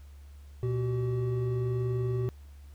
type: tone pair together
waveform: triangle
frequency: 120 / 380.7 Hz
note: B2 / F#4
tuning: -49 / +49 cents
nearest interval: octave + minor sixth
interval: 1998 cents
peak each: -26 / -31 dBFS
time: 0.63-2.29 s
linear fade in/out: 0 ms
effects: added 71 Hz sine -46 dBFS peak until 2.74 s + pink hiss -64 dBFS RMS until 2.74 s